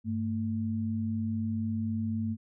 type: tone pair together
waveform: sine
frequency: 99.6 / 223.6 Hz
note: G2 / A3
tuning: +28 / +28 cents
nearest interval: octave + major second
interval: 1400 cents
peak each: -33 / -30 dBFS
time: 0.04-2.37 s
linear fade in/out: 50 ms
effects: none